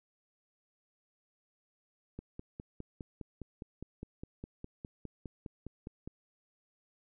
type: click train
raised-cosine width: 3 ms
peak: -29 dBFS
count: 20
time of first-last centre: 2.19-6.075 s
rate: 4.89 Hz
effects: none